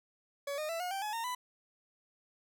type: tone with pitch steps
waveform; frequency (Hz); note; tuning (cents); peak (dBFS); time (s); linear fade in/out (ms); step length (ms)
40% pulse; 565 / 612.6 / 664.2 / 720.1 / 780.8 / 846.5 / 917.8 / 995.2; C#5 / D#5 / E5 / F#5 / G5 / G#5 / A#5 / B5; +33 / -27 / +13 / -47 / -7 / +33 / -27 / +13; -34; 0.47-1.35; 5; 110
effects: none